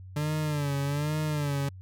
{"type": "tone with vibrato", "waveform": "40% pulse", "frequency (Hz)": 146.8, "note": "D3", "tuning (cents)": 0, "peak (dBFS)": -26, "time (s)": [0.16, 1.69], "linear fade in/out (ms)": 5, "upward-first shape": "sine", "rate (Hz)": 1.2, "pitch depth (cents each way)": 86, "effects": ["added 93 Hz sine -42 dBFS peak until 1.81 s"]}